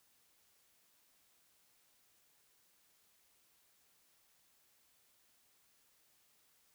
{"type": "silence", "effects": ["white hiss -72 dBFS RMS until 6.74 s"]}